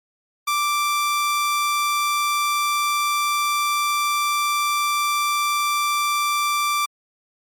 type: tone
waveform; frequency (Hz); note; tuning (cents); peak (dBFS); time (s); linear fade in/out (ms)
sawtooth; 1174.7; D6; 0; -15; 0.47-6.86; 10
effects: MP3 64 kbps